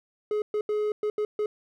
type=tone bursts at uneven times; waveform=triangle; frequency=422 Hz; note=G#4; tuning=28 cents sharp; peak=-22 dBFS; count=6; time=0.31-0.42 / 0.54-0.61 / 0.69-0.92 / 1.03-1.1 / 1.18-1.25 / 1.39-1.46 s; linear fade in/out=2 ms; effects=none

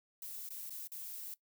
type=noise with dropouts; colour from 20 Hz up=violet; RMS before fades=-45 dBFS; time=0.22-1.34 s; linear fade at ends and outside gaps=2 ms; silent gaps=0.49-0.504 / 0.696-0.705 / 0.873-0.918 s; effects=noise-tail reverb RT60 0.1 s tail -19 dB re dry

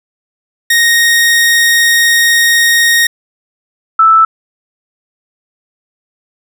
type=tone pair in turn; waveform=sawtooth / sine; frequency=1864 / 1318 Hz; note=A#6 / E6; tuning=-1 / -1 cents; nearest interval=tritone; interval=600 cents; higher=first; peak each=-3 dBFS; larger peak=neither; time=0.7-3.07 / 3.99-4.25 s; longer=first; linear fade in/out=5 ms; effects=none

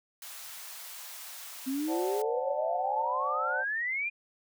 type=high-pass noise; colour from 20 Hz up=white; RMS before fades=-44 dBFS; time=0.22-2.22 s; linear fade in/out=2 ms; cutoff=650 Hz; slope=24 dB/octave
type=exponential sweep; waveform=sine; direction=up; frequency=256.9 to 2453 Hz; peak=-29 dBFS; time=1.66-4.1 s; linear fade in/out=20 ms
type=chord; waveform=sine; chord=D dominant seventh; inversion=third; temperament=equal; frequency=523.3 / 587.3 / 740 / 880 Hz; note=C5 / D5 / F#5 / A5; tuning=0 / 0 / 0 / 0 cents; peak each=-37 dBFS; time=1.87-3.65 s; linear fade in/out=50 ms
effects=none

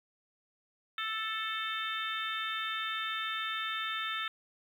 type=harmonic tone with a mistuned harmonic; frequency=440 Hz; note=A4; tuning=in tune; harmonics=3 / 4 / 5 / 6 / 7 / 8; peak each=-37 / -39 / -43 / -44 / -43 / -39 dBFS; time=0.98-4.28 s; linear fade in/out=2 ms; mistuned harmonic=8; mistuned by=+42 cents; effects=10-bit

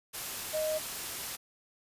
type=tone in noise; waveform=sine; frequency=622.3 Hz; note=D#5; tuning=in tune; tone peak=-29 dBFS; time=0.53-0.79 s; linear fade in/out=20 ms; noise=white; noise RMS=-38 dBFS; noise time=0.13-1.37 s; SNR=+6 dB; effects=resampled to 32000 Hz

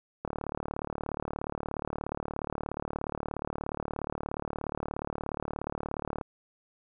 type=click train; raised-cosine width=1 ms; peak=-19 dBFS; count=221; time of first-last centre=0.25-6.212 s; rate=36.9 Hz; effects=none

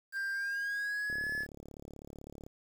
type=tone with pitch glide; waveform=triangle; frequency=1589 to 1712.9 Hz; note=G6 to A6; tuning=+23 to -47 cents; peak=-31 dBFS; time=0.12-1.47 s; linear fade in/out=50 ms; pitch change=+130 cents; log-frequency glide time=0.32-1.32 s
type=click train; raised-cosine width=2 ms; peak=-34 dBFS; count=50; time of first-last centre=1.1-2.465 s; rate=35.9 Hz
effects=9-bit

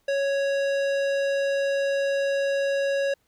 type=tone with tanh clipping; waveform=sine; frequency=554.4 Hz; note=C#5; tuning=in tune; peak=-24 dBFS; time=0.08-3.14 s; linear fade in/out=5 ms; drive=17 dB; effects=pink hiss -69 dBFS RMS until 3.27 s

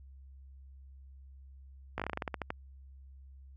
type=slowing click train; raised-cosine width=0.5 ms; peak=-19 dBFS; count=13; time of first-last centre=1.98-2.504 s; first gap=17 ms; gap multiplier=1.16; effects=added 67 Hz sine -50 dBFS peak until 3.56 s

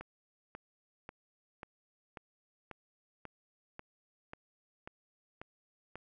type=click train; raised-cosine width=0.5 ms; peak=-29 dBFS; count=12; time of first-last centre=0.01-5.956 s; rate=1.85 Hz; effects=none

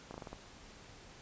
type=slowing click train; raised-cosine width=1 ms; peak=-30 dBFS; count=6; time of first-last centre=0.11-0.33 s; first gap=32 ms; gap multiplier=1.16; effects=pink hiss -55 dBFS RMS until 1.21 s + resampled to 16000 Hz

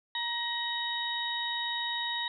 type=harmonic tone with a mistuned harmonic; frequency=944 Hz; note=A#5; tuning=22 cents sharp; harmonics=1 / 2 / 3 / 4; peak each=-37 / -36 / -42 / -33 dBFS; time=0.15-2.28 s; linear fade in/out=2 ms; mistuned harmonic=3; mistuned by=+110 cents; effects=none

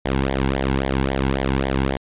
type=tone with flanger; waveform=sawtooth; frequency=67 Hz; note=C2; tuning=42 cents sharp; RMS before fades=-21 dBFS; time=0.05-1.97 s; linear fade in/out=5 ms; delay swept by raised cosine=0.73 to 1.68 ms; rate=3.7 Hz; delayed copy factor=-0.8; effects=resampled to 8000 Hz

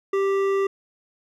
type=tone with hard clipping; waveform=sine; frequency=392 Hz; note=G4; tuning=in tune; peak=-21 dBFS; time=0.13-0.67 s; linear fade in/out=5 ms; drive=11 dB; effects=none

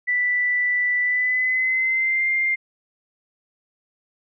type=tone with pitch glide; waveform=sine; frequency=1975.5 to 2105 Hz; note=B6 to C7; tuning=0 to +10 cents; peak=-18 dBFS; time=0.07-2.56 s; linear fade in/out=20 ms; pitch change=+110 cents; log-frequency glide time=1.01-2.3 s; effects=none

